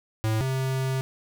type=tone pair in turn; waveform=square; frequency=110 / 132.12 Hz; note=A2 / C3; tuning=0 / +17 cents; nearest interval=minor third; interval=317 cents; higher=second; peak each=-23 / -25 dBFS; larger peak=first; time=0.24-0.41 / 0.41-1.01 s; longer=second; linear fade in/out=0 ms; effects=none